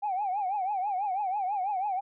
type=tone with vibrato; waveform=sine; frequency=784 Hz; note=G5; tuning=in tune; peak=-26 dBFS; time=0.02-2.01 s; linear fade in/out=20 ms; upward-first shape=triangle; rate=6.1 Hz; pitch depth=160 cents each way; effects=tanh soft clip ceiling -23 dBFS